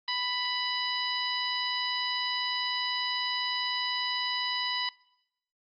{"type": "harmonic tone", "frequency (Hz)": 991, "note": "B5", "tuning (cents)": 6, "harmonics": [1, 2, 3, 4, 5], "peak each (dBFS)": [-35, -35, -35, -35, -35], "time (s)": [0.08, 4.89], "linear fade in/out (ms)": 2, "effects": ["noise-tail reverb RT60 0.8 s tail -22 dB re dry", "Opus 24 kbps"]}